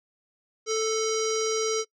square tone with low-pass filter, 440.7 Hz, A4, 3 cents sharp, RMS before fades -26 dBFS, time 0.66-1.85 s, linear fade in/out 50 ms, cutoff 5800 Hz, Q 6.6, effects noise-tail reverb RT60 0.1 s tail -23 dB re dry

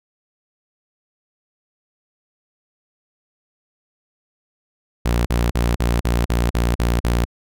sawtooth tone bursts, 58.9 Hz, A#1, 19 cents sharp, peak -12 dBFS, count 9, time 5.05-7.252 s, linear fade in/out 10 ms, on 210 ms, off 39 ms, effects none

